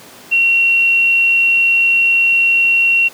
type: tone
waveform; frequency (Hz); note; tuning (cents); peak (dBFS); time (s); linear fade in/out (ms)
sine; 2736; F7; -36; -9; 0.31-3.09; 20
effects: pink hiss -38 dBFS RMS until 3.13 s + high-pass 200 Hz 12 dB/octave